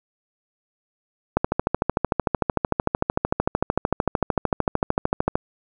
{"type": "click train", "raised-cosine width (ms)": 1, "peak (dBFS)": -4, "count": 54, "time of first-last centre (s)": [1.37, 5.355], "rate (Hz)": 13.3, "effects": []}